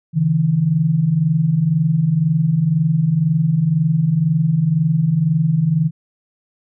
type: tone pair together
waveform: sine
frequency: 139.6 / 161.58 Hz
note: C#3 / E3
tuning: +13 / -34 cents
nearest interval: minor third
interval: 253 cents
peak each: -19 / -14 dBFS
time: 0.13-5.91 s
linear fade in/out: 50 ms
effects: none